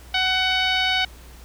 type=tone with low-pass filter; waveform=10% pulse; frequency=748 Hz; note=F#5; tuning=19 cents sharp; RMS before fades=-21 dBFS; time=0.14-1.05 s; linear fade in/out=5 ms; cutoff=3600 Hz; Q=1.7; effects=added 60 Hz sine -41 dBFS peak until 1.44 s + pink hiss -48 dBFS RMS until 1.44 s